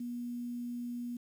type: tone with quantisation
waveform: sine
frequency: 241.2 Hz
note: B3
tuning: 41 cents flat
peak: -36 dBFS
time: 0-1.17 s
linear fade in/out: 5 ms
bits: 10
effects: none